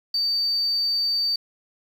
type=tone; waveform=sine; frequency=4605 Hz; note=D8; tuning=35 cents flat; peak=-19 dBFS; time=0.14-1.36 s; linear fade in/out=5 ms; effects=tanh soft clip ceiling -17 dBFS + 8-bit